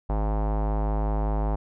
square tone with low-pass filter, 52.6 Hz, G#1, 23 cents sharp, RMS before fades -25 dBFS, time 0.09-1.56 s, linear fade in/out 10 ms, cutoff 850 Hz, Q 2.8, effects none

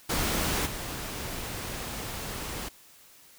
pink noise with level steps, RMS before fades -28 / -36 dBFS, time 0.09-2.69 s, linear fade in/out 10 ms, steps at 0.65 s, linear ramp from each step 20 ms, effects white hiss -55 dBFS RMS until 3.38 s

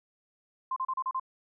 sine tone bursts, 1046.5 Hz, C6, in tune, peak -28 dBFS, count 6, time 0.71-1.198 s, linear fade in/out 5 ms, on 53 ms, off 34 ms, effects none

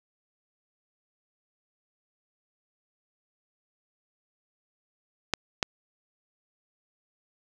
clicks, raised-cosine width 0.2 ms, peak -6 / -6 dBFS, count 2, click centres 5.337 / 5.628 s, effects none

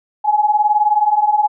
sine beating tone pair, 828 / 847 Hz, G#5 / G#5, -5 / +34 cents, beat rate 19 Hz, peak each -16 / -13 dBFS, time 0.24-1.48 s, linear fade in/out 20 ms, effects none

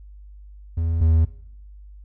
triangle tone pair in turn, 82.41 / 80.76 Hz, E2 / E2, 0 / -35 cents, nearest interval unison, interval 35 cents, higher first, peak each -18 / -12 dBFS, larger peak second, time 0.77-1.01 / 1.01-1.25 s, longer neither, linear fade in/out 5 ms, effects noise-tail reverb RT60 0.7 s tail -18 dB re dry + added 50 Hz sine -40 dBFS peak until 2.04 s

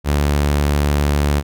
sawtooth tone, 72.6 Hz, D2, 19 cents flat, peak -10 dBFS, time 0.04-1.43 s, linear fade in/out 50 ms, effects none

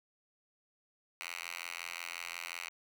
5% pulse tone with high-pass filter, 85.6 Hz, F2, 34 cents flat, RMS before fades -43 dBFS, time 1.21-2.69 s, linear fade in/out 0 ms, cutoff 1900 Hz, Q 2.4, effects none

